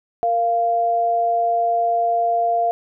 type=tone pair together; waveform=sine; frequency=464.3 / 693.9 Hz; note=A#4 / F5; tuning=-7 / -11 cents; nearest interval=perfect fifth; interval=696 cents; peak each=-26 / -16 dBFS; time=0.23-2.71 s; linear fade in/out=0 ms; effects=none

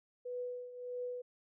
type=tone with tremolo; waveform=sine; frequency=493.9 Hz; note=B4; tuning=in tune; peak=-36 dBFS; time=0.25-1.22 s; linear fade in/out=10 ms; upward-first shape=triangle; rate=1.6 Hz; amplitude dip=75%; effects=none

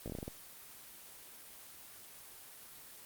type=slowing click train; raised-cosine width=2 ms; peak=-27 dBFS; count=8; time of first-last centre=0.06-0.28 s; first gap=17 ms; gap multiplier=1.2; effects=white hiss -53 dBFS RMS until 3.05 s + Opus 24 kbps

